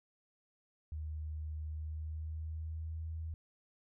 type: tone with pitch glide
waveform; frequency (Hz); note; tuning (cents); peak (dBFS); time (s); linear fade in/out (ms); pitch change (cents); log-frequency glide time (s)
sine; 77.2 to 80.43; D#2 to E2; -13 to -42; -38; 0.92-3.34; 0; +71; 1.67-3.03
effects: none